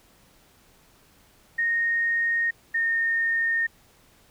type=tone pair in turn; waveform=sine; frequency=1855 / 1833.7 Hz; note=A#6 / A#6; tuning=-9 / -29 cents; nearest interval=unison; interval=20 cents; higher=first; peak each=-21 dBFS; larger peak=neither; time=1.58-2.51 / 2.74-3.67 s; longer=neither; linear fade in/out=10 ms; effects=pink hiss -58 dBFS RMS until 4.3 s